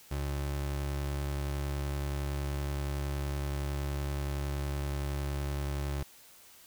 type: tone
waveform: 30% pulse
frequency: 70.7 Hz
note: C#2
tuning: 35 cents sharp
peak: -29 dBFS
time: 0.11-6.03 s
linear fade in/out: 5 ms
effects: white hiss -56 dBFS RMS until 6.66 s